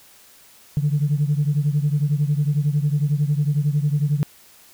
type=beating tone pair; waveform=sine; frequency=143.7 / 154.7 Hz; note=D3 / D#3; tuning=-37 / -10 cents; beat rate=11 Hz; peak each=-18 / -21 dBFS; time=0.77-4.23 s; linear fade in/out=0 ms; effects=tanh soft clip ceiling -11 dBFS + white hiss -50 dBFS RMS until 4.73 s